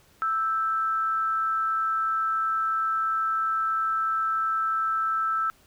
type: tone pair together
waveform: sine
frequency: 1318.5 / 1568 Hz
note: E6 / G6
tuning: 0 / 0 cents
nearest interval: minor third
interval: 300 cents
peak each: -23 / -35 dBFS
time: 0.22-5.5 s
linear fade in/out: 0 ms
effects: pink hiss -59 dBFS RMS until 5.66 s